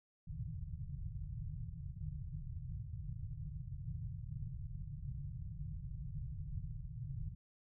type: low-pass noise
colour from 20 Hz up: white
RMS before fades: -44 dBFS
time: 0.27-7.35 s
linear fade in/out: 10 ms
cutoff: 160 Hz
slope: 96 dB/octave
effects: none